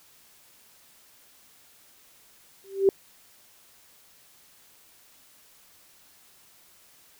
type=tone with exponential growth; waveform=sine; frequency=390 Hz; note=G4; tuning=9 cents flat; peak=-12 dBFS; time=2.64-2.89 s; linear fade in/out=1 ms; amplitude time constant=53 ms; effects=white hiss -57 dBFS RMS until 7.19 s